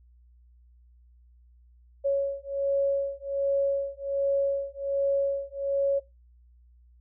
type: beating tone pair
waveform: sine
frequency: 554.4 / 555.7 Hz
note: C#5 / C#5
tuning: 0 / +4 cents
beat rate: 1.3 Hz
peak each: -27 dBFS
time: 2.04-6 s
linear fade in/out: 20 ms
effects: noise-tail reverb RT60 0.2 s tail -17 dB re dry + added 60 Hz sine -54 dBFS peak until 7 s